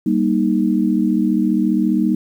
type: chord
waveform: sine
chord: Eb major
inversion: first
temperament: equal with one note detuned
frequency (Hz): 196 / 236.3 / 311.1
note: G3 / Bb3 / Eb4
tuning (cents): 0 / +24 / 0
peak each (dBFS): -18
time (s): 0.06-2.15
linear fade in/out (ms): 5
effects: 8-bit